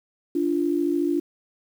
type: tone pair together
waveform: sine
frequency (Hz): 291.5 / 345.2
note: D4 / F4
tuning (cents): -13 / -20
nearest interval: minor third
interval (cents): 293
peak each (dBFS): -23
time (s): 0.35-1.2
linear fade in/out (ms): 5
effects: 8-bit